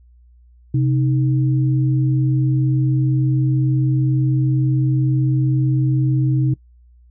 sine tone pair together, 131.04 / 311.1 Hz, C3 / D#4, +3 / 0 cents, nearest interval octave + minor third, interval 1497 cents, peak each -14 / -23 dBFS, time 0.74-6.54 s, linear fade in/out 5 ms, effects noise-tail reverb RT60 0.1 s tail -22 dB re dry + added 60 Hz sine -46 dBFS peak until 7.1 s

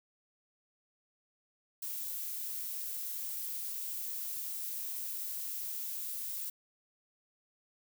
violet noise, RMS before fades -39 dBFS, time 1.82-6.5 s, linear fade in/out 5 ms, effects none

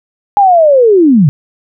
sine linear sweep, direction down, 830.6 to 129.4 Hz, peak -3 dBFS, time 0.37-1.29 s, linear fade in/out 0 ms, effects none

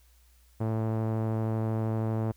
sawtooth tone with low-pass filter, 110.9 Hz, A2, 14 cents sharp, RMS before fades -29 dBFS, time 0.6-2.32 s, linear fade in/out 10 ms, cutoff 830 Hz, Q 0.89, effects added 60 Hz sine -58 dBFS peak until 2.36 s + white hiss -66 dBFS RMS until 2.36 s

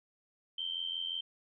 sine tone with amplitude modulation, 3123 Hz, G7, 7 cents flat, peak -31 dBFS, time 0.58-1.21 s, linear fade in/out 5 ms, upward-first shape sine, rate 85.7 Hz, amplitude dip 75%, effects none

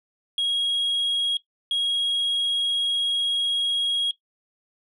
sine tone pair in turn, 3292 / 3292 Hz, G#7 / G#7, -16 / -16 cents, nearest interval unison, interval 0 cents, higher neither, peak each -18 dBFS, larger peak neither, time 0.38-1.37 / 1.71-4.11 s, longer second, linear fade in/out 2 ms, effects noise-tail reverb RT60 0.1 s tail -17 dB re dry + tanh soft clip ceiling -20 dBFS

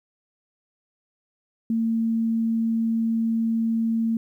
sine tone, 226.7 Hz, A#3, 48 cents flat, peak -20 dBFS, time 1.7-4.17 s, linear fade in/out 2 ms, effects 10-bit

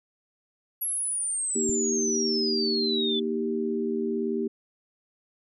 sine exponential sweep, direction down, 11460 to 3453 Hz, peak -26 dBFS, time 0.81-3.2 s, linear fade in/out 10 ms
sine chord, Eb major, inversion second, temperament equal, 233.1 / 311.1 / 392 Hz, Bb3 / Eb4 / G4, 0 / 0 / 0 cents, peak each -29 / -33 / -28 dBFS, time 1.55-4.48 s, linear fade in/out 10 ms
click, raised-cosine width 5 ms, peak -24 dBFS, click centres 1.694 s
effects none

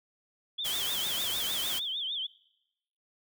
sine tone with vibrato, 3337 Hz, G#7, 8 cents sharp, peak -31 dBFS, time 0.58-2.27 s, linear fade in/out 10 ms, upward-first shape triangle, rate 6.6 Hz, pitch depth 180 cents each way
white noise, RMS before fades -35 dBFS, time 0.64-1.8 s, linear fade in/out 20 ms
effects noise-tail reverb RT60 0.9 s tail -22 dB re dry

